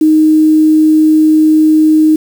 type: tone with quantisation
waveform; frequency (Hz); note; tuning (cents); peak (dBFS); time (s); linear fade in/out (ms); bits
sine; 311.1; D#4; 0; -4; 0.01-2.16; 5; 5
effects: none